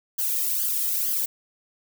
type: noise with flanger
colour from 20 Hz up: violet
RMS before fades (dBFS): -25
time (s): 0.18-1.26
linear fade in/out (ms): 10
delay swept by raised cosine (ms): 0.62 to 1.62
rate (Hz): 2.2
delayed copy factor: +0.95
effects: none